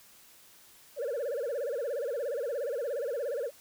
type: tone with vibrato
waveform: sine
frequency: 519 Hz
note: C5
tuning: 14 cents flat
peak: -28 dBFS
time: 0.96-3.51 s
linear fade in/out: 50 ms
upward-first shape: sine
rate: 17 Hz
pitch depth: 230 cents each way
effects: tanh soft clip ceiling -29 dBFS + white hiss -57 dBFS RMS until 3.6 s